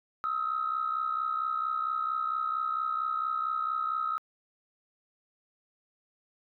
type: tone pair together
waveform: sine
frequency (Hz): 1267 / 1331.4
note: D#6 / E6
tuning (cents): +31 / +17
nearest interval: minor second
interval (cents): 86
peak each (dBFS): -29 / -32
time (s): 0.24-4.18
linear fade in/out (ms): 0
effects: tanh soft clip ceiling -21 dBFS